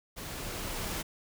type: noise with level ramp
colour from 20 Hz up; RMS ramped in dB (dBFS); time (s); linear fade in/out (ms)
pink; -41 to -34; 0.16-1.03; 20
effects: none